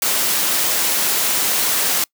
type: noise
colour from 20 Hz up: white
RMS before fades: -18 dBFS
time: 0.02-2.04 s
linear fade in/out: 2 ms
effects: noise-tail reverb RT60 0.1 s tail -26 dB re dry + high-pass 200 Hz 12 dB/octave